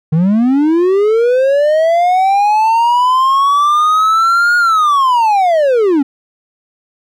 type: linear two-way sweep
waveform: triangle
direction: up then down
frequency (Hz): 150.3 to 1439 to 262.1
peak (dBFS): -6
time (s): 0.12-6.03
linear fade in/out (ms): 10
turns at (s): 4.57
effects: none